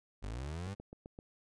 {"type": "linear sweep", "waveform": "30% pulse", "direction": "up", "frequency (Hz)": [45.45, 102.5], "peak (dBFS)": -36, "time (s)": [0.22, 0.75], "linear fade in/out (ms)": 20}
{"type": "click train", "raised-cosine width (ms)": 2, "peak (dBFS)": -34, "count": 5, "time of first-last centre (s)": [0.67, 1.189], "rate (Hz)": 7.71}
{"effects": ["resampled to 22050 Hz"]}